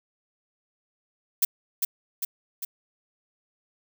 violet noise with echo, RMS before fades -20 dBFS, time 1.42-1.45 s, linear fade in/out 5 ms, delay 400 ms, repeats 3, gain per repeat -4 dB, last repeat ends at 2.65 s, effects none

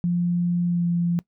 sine tone with pitch glide, 174.61 to 172.31 Hz, F3 to F3, 0 to -23 cents, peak -19 dBFS, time 0.04-1.19 s, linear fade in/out 0 ms, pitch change -23 cents, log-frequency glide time 0.67-0.86 s, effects noise-tail reverb RT60 0.1 s tail -21 dB re dry

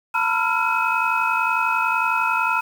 sine tone cluster, 905 / 987 / 1349 / 1400 / 2546 Hz, A5 / B5 / E6 / F6 / D#7, +48 / -1 / +40 / +4 / +39 cents, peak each -24 dBFS, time 0.14-2.61 s, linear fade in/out 10 ms, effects tanh soft clip ceiling -7 dBFS + 7-bit

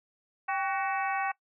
harmonic tone with a mistuned harmonic, 375.1 Hz, F#4, 24 cents sharp, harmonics 2 / 3 / 4 / 5 / 6 / 7, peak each -30 / -34 / -36 / -38 / -40 / -41 dBFS, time 0.48-1.32 s, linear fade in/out 10 ms, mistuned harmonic 2, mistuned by +78 cents, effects noise-tail reverb RT60 0.1 s tail -21 dB re dry

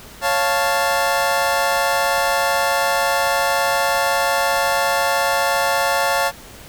25% pulse chord, Db augmented, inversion none, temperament equal, 554.4 / 698.5 / 880 Hz, Db5 / F5 / A5, 0 / 0 / 0 cents, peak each -17 dBFS, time 0.21-6.32 s, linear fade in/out 50 ms, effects pink hiss -40 dBFS RMS until 6.68 s

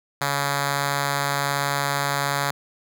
5% pulse tone with notch filter, 141.3 Hz, C#3, 34 cents sharp, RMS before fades -24 dBFS, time 0.21-2.51 s, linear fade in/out 5 ms, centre 340 Hz, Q 0.88, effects none

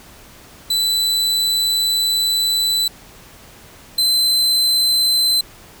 40% pulse tone pair in turn, 3990 / 4064 Hz, B7 / B7, +17 / +49 cents, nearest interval unison, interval 32 cents, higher second, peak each -14 / -12 dBFS, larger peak second, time 0.7-2.88 / 3.98-5.41 s, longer first, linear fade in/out 5 ms, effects pink hiss -43 dBFS RMS until 5.8 s

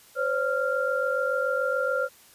sine tone cluster, 515 / 562 / 1389 Hz, C5 / C#5 / F6, -28 / +24 / -10 cents, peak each -27 / -29 / -27 dBFS, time 0.15-2.09 s, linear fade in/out 50 ms, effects white hiss -54 dBFS RMS until 2.34 s + resampled to 32000 Hz

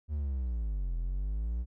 triangle linear two-way sweep, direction down then up, 77.5 to 41.2 to 61 Hz, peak -28 dBFS, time 0.08-1.66 s, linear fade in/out 50 ms, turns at 0.96 s, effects none

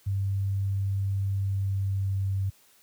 sine tone with pitch glide, 98.1 to 97.03 Hz, G2 to G2, +2 to -17 cents, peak -24 dBFS, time 0.06-2.5 s, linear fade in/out 10 ms, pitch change -19 cents, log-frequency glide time 1.28-2.31 s, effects white hiss -60 dBFS RMS until 2.82 s + high-pass 60 Hz 12 dB/octave

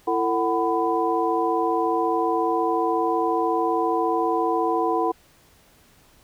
sine tone cluster, 336.4 / 450.9 / 747 / 1000 Hz, E4 / A4 / F#5 / B5, +35 / +42 / +16 / +21 cents, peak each -25 dBFS, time 0.07-5.12 s, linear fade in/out 10 ms, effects pink hiss -56 dBFS RMS until 6.23 s

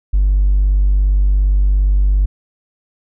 sine tone with hard clipping, 48.67 Hz, G1, 12 cents flat, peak -10 dBFS, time 0.13-2.26 s, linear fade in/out 10 ms, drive 1 dB, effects none

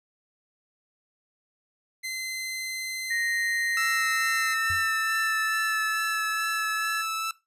sawtooth tone, 2062 Hz, C7, 26 cents flat, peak -27 dBFS, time 2.03-4.55 s, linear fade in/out 20 ms
sine tone with pitch glide, 1864.7 to 1709.9 Hz, A#6 to A6, 0 to -50 cents, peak -26 dBFS, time 3.1-7.02 s, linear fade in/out 10 ms, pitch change -150 cents, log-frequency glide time 3.88-6.23 s
sawtooth tone with vibrato, 1318.5 Hz, E6, in tune, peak -24 dBFS, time 3.77-7.31 s, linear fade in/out 2 ms, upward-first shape sine, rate 2.3 Hz, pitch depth 10 cents each way
sine tone with exponential decay, 89.4 Hz, F2, 41 cents sharp, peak -31 dBFS, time 4.7-4.94 s, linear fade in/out 0 ms, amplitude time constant 52 ms
effects noise-tail reverb RT60 0.2 s tail -17 dB re dry + resampled to 32000 Hz

